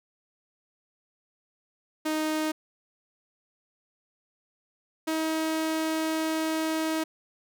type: tone pair in turn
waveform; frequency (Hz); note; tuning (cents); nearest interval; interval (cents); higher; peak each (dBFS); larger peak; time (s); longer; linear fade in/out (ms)
sawtooth; 311.1 / 318; D#4 / D#4; 0 / +38; unison; 38; second; -22; neither; 2.05-2.52 / 5.07-7.04; second; 10
effects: none